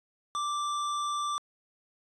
sine tone with hard clipping, 1174.7 Hz, D6, in tune, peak -31 dBFS, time 0.35-1.38 s, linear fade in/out 0 ms, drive 16 dB, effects resampled to 22050 Hz

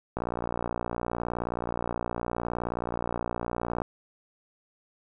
click train, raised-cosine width 1 ms, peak -16 dBFS, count 217, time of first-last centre 0.17-3.819 s, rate 59.2 Hz, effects none

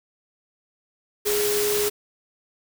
sine tone in noise, 415.3 Hz, G#4, in tune, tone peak -22 dBFS, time 1.25-1.9 s, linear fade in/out 20 ms, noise white, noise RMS -26 dBFS, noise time 1.25-1.9 s, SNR +1 dB, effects none

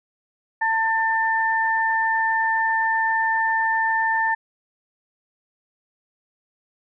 sine tone pair together, 895.6 / 1788 Hz, A5 / A6, +30 / +27 cents, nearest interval octave, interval 1197 cents, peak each -21 dBFS, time 0.61-4.35 s, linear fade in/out 10 ms, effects none

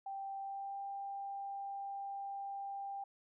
sine tone with pitch glide, 784 to 793.1 Hz, G5 to G5, 0 to +20 cents, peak -40 dBFS, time 0.06-3.04 s, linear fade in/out 5 ms, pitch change +20 cents, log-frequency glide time 0.4-0.79 s, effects none

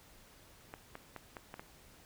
clicks, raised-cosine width 0.5 ms, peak -29 dBFS, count 6, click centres 0.739 / 0.954 / 1.163 / 1.368 / 1.541 / 1.595 s, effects pink hiss -60 dBFS RMS until 2.05 s

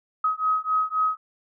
sine beating tone pair, 1266 / 1269.8 Hz, D#6 / D#6, +30 / +35 cents, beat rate 3.8 Hz, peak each -24 / -24 dBFS, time 0.24-1.17 s, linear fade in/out 5 ms, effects none

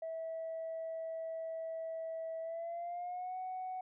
sine tone with pitch glide, 651 to 743.5 Hz, E5 to F#5, -22 to +8 cents, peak -37 dBFS, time 0.02-3.81 s, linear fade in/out 5 ms, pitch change +230 cents, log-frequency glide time 2.41-3.37 s, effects tanh soft clip ceiling -35 dBFS

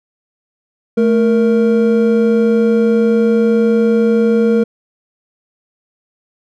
triangle tone pair together, 219.8 / 466.2 Hz, A3 / A#4, -2 / 0 cents, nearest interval octave + minor second, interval 1302 cents, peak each -10 dBFS, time 0.97-4.64 s, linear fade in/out 10 ms, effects none

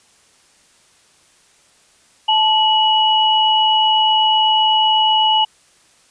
sine tone pair together, 872 / 2927 Hz, A5 / F#7, -16 / -19 cents, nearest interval octave + major sixth, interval 2097 cents, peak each -14 dBFS, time 2.28-5.45 s, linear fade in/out 10 ms, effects white hiss -53 dBFS RMS until 6.1 s + resampled to 22050 Hz

